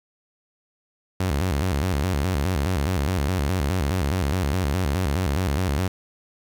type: tone with vibrato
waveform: sawtooth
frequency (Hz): 81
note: E2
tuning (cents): -30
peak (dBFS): -17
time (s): 1.2-5.88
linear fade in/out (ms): 5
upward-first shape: square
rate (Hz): 4.8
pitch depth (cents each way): 240
effects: 8-bit